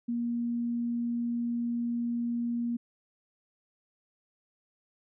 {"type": "tone", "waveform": "sine", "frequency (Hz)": 236.8, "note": "A#3", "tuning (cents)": 27, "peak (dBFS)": -28, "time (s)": [0.08, 2.77], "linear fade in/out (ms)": 10, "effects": []}